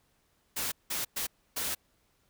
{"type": "noise bursts at uneven times", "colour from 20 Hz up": "white", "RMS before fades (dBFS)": -33, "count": 4, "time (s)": [[0.56, 0.72], [0.9, 1.05], [1.16, 1.27], [1.56, 1.75]], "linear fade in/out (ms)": 10, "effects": ["pink hiss -71 dBFS RMS until 2.29 s"]}